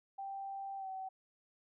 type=tone with pitch glide; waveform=sine; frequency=784 to 761.7 Hz; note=G5 to G5; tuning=0 to -50 cents; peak=-40 dBFS; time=0.18-1.09 s; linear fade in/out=10 ms; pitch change=-50 cents; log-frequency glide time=0.77-0.88 s; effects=none